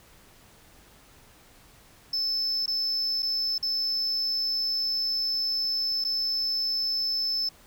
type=tone with dropouts; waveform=sine; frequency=5260 Hz; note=E8; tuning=5 cents flat; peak=-22 dBFS; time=2.13-7.49 s; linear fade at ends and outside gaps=5 ms; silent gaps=2.66-2.678 / 3.223-3.228 / 3.581-3.627 / 6.041-6.048 s; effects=tanh soft clip ceiling -24 dBFS + pink hiss -55 dBFS RMS until 7.66 s